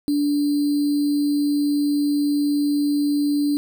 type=tone with sample-and-hold; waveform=sine; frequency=290.6 Hz; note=D4; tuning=18 cents flat; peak=-17 dBFS; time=0.08-3.57 s; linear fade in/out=0 ms; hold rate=4410 Hz; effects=none